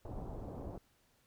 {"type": "low-pass noise", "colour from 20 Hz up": "pink", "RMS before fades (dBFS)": -44, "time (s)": [0.05, 0.78], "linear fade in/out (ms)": 2, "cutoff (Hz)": 810, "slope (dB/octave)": 24, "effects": ["pink hiss -72 dBFS RMS until 1.26 s"]}